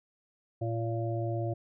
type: harmonic tone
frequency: 114.6 Hz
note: A#2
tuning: 29 cents flat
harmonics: 1 / 3 / 5 / 6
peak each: -31 / -36 / -38 / -39 dBFS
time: 0.61-1.54 s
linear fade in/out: 10 ms
effects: none